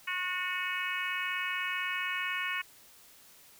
harmonic tone with a mistuned harmonic, 364.2 Hz, F#4, 27 cents flat, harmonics 3 / 4 / 5 / 6 / 7 / 8, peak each -39 / -39 / -37 / -37 / -38 / -41 dBFS, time 0.07-2.62 s, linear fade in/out 10 ms, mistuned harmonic 6, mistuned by +28 cents, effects white hiss -57 dBFS RMS until 3.59 s

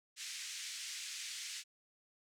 white band-pass noise, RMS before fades -45 dBFS, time 0.16-1.64 s, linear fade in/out 50 ms, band 1900 to 7600 Hz, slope 24 dB/octave, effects none

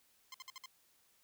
10% pulse tone bursts, 1046.5 Hz, C6, in tune, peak -38 dBFS, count 5, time 0.32-0.659 s, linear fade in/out 2 ms, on 23 ms, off 56 ms, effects white hiss -71 dBFS RMS until 1.23 s

